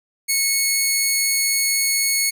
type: tone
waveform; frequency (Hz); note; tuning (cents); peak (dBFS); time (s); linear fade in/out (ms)
10% pulse; 2198; C#7; -15; -8; 0.28-2.31; 20
effects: none